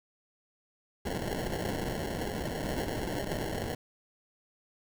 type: noise with sample-and-hold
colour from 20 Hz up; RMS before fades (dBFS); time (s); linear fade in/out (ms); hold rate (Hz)
white; -34; 1.05-3.75; 5; 1225
effects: none